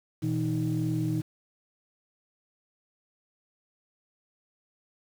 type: tone cluster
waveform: sine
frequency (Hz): 119.6 / 161.4 / 313.6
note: A#2 / E3 / D#4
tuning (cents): +45 / -36 / +14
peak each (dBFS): -29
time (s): 0.22-1.22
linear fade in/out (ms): 20
effects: tanh soft clip ceiling -19 dBFS + 8-bit